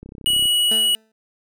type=click train; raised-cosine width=3 ms; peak=-24 dBFS; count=15; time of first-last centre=0.03-0.456 s; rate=32.9 Hz
type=tone; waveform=square; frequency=2922 Hz; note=F#7; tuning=22 cents flat; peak=-16 dBFS; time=0.26-0.95 s; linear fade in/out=0 ms
type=tone with exponential decay; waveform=20% pulse; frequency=220 Hz; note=A3; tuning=in tune; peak=-21 dBFS; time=0.71-1.12 s; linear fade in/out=5 ms; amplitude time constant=88 ms
effects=none